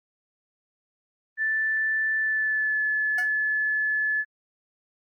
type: tone with pitch glide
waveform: sine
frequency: 1760 to 1723.8 Hz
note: A6 to A6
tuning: 0 to -36 cents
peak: -22 dBFS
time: 1.37-4.25 s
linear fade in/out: 50 ms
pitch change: -36 cents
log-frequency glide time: 2.18-2.8 s
type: tone with exponential decay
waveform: 20% pulse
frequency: 730 Hz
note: F#5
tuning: 24 cents flat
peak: -25 dBFS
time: 3.18-3.32 s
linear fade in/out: 5 ms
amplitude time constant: 29 ms
effects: Opus 32 kbps